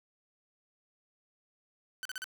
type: tone bursts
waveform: sawtooth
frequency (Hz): 1520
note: F#6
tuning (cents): +46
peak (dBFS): -33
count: 4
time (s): 2.03-2.242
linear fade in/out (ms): 0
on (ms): 23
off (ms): 40
effects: none